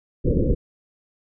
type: low-pass noise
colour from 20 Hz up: pink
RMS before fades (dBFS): -19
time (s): 0.24-0.55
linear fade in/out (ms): 20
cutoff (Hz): 540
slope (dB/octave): 96
effects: none